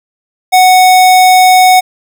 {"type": "tone", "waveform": "square", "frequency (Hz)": 740, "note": "F#5", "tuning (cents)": 0, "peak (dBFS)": -3, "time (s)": [0.52, 1.81], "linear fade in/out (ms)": 20, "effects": []}